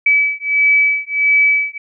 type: beating tone pair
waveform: sine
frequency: 2292 / 2293.5 Hz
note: D7 / D7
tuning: -43 / -42 cents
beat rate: 1.5 Hz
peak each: -14 dBFS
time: 0.06-1.78 s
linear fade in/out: 5 ms
effects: none